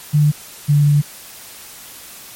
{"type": "tone pair in turn", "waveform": "sine", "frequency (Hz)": [148.5, 145.78], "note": ["D3", "D3"], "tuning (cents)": [20, -12], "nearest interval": "unison", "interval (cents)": 32, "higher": "first", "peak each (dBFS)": -9, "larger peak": "neither", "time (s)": [[0.13, 0.32], [0.68, 1.02]], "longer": "second", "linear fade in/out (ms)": 20, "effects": ["white hiss -37 dBFS RMS until 2.35 s", "MP3 64 kbps"]}